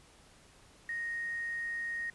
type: tone with quantisation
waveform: sine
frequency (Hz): 1864.7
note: A#6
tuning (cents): 0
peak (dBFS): -34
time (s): 0.89-2.1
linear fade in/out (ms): 2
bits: 9
effects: pink hiss -60 dBFS RMS until 2.14 s + resampled to 24000 Hz